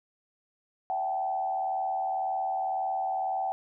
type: tone with frequency modulation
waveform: sine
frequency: 764 Hz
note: G5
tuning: 45 cents flat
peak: -27 dBFS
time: 0.9-3.52 s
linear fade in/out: 0 ms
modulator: 81.9 Hz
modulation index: 0.75
effects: none